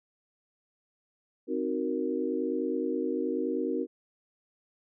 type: chord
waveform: sine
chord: C half-diminished seventh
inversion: none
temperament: equal with one note detuned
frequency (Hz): 261.6 / 311.1 / 372.1 / 466.2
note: C4 / Eb4 / Gb4 / Bb4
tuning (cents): 0 / 0 / +10 / 0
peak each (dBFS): -33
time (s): 1.47-3.87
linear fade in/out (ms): 50
effects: none